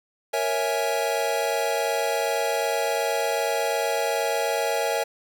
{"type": "chord", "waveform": "square", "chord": "A# half-diminished seventh", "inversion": "none", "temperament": "equal with one note detuned", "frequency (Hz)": [466.2, 554.4, 657, 830.6], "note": ["A#4", "C#5", "E5", "G#5"], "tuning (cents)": [0, 0, -6, 0], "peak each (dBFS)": -29, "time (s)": [0.33, 5.04], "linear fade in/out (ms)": 10, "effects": []}